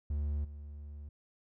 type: tone with level steps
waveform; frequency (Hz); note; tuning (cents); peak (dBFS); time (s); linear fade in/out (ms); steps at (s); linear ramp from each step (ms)
triangle; 73.2; D2; -5; -29 / -41; 0.1-1.09; 5; 0.44; 10
effects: none